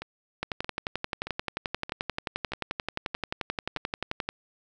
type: two click trains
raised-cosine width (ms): 0.3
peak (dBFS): -13 / -20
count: 45 / 7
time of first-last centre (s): 0.43-4.29 / 0.02-3.77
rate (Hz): 11.4 / 1.6
effects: none